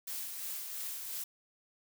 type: noise with tremolo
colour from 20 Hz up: blue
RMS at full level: -39 dBFS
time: 0.07-1.24 s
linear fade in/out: 5 ms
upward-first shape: sine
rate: 2.9 Hz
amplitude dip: 35%
effects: none